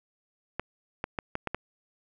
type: clicks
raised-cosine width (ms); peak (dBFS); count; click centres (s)
0.5; -15; 6; 0.596 / 1.041 / 1.188 / 1.354 / 1.473 / 1.546
effects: none